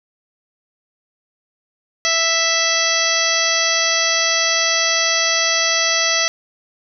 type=harmonic tone with a mistuned harmonic; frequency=659.3 Hz; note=E5; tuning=in tune; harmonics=1 / 2 / 3 / 4 / 5 / 6 / 7 / 8 / 9; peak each=-25 / -25 / -21 / -25 / -24 / -27 / -24 / -24 / -21 dBFS; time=2.05-6.28 s; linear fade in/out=0 ms; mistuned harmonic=6; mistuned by=+23 cents; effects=none